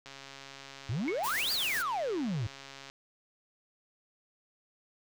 click train, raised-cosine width 0.2 ms, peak -29 dBFS, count 390, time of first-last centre 0.06-2.899 s, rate 137 Hz
triangle exponential two-way sweep, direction up then down, 98.5 to 4885 to 98.5 Hz, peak -28 dBFS, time 0.89-2.47 s, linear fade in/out 5 ms, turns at 1.52 s
sine tone with exponential decay, 2204 Hz, C#7, 11 cents flat, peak -31 dBFS, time 1.08-1.25 s, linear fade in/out 0 ms, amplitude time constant 35 ms
white noise with tremolo, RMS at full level -37 dBFS, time 1.23-1.83 s, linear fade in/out 20 ms, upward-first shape triangle, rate 7.9 Hz, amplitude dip 25%
effects none

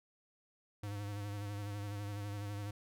square tone with vibrato, 102.2 Hz, G#2, 27 cents flat, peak -40 dBFS, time 0.83-2.71 s, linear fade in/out 5 ms, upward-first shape sine, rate 12 Hz, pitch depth 36 cents each way, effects none

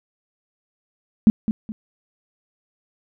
sine tone with echo, 217.3 Hz, A3, 21 cents flat, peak -7 dBFS, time 1.27-1.3 s, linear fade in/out 0 ms, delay 210 ms, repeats 2, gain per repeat -10 dB, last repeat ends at 1.72 s, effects none

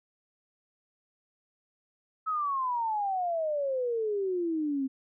sine exponential sweep, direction down, 1300 to 261.6 Hz, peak -27 dBFS, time 2.26-4.88 s, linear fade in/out 20 ms, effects none

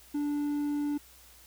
triangle tone, 291.9 Hz, D4, 10 cents flat, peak -26 dBFS, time 0.14-0.98 s, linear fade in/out 10 ms, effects added 60 Hz sine -60 dBFS peak until 1.46 s + white hiss -56 dBFS RMS until 1.46 s

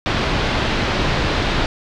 pink low-pass noise, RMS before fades -19 dBFS, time 0.06-1.66 s, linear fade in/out 0 ms, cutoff 4400 Hz, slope 24 dB/octave, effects none

